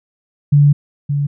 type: tone pair in turn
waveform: sine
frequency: 144.6 / 143.27 Hz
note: D3 / D3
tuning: -27 / -43 cents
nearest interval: unison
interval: 16 cents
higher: first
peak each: -6 / -14 dBFS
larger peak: first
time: 0.52-0.73 / 1.09-1.27 s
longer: first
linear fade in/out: 10 ms
effects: none